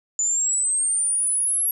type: exponential sweep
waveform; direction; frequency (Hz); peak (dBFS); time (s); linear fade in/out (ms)
sine; up; 6980 to 11390; -19; 0.19-1.71; 2
effects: none